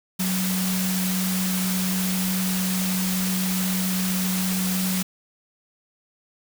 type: tone in noise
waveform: sine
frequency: 186 Hz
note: F#3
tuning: 9 cents sharp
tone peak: -23 dBFS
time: 0.19-5.03 s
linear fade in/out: 10 ms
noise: white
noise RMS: -28 dBFS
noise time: 0.19-5.03 s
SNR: +2 dB
effects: none